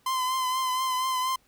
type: tone with vibrato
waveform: 45% pulse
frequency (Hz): 1029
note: C6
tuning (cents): -29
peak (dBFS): -25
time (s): 0.06-1.36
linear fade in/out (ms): 5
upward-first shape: triangle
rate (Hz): 4.2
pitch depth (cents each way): 38
effects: pink hiss -65 dBFS RMS until 1.47 s